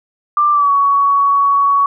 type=tone with pitch glide; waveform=sine; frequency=1184 to 1122.1 Hz; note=D6 to C#6; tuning=+14 to +21 cents; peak=-9 dBFS; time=0.37-1.86 s; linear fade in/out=2 ms; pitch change=-93 cents; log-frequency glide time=0.52-0.71 s; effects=none